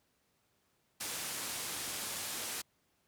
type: low-pass noise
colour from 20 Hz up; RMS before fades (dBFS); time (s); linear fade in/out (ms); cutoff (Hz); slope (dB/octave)
white; -40; 1-2.62; 10; 12000; 24
effects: pink hiss -75 dBFS RMS until 3.07 s + high-pass 80 Hz 12 dB/octave